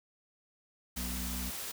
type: noise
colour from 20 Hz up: white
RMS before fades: -40 dBFS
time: 0.96-1.72 s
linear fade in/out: 10 ms
type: harmonic tone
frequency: 61.74 Hz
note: B1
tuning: in tune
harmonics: 1 / 3 / 4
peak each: -38 / -43 / -44 dBFS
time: 0.96-1.51 s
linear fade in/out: 20 ms
effects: none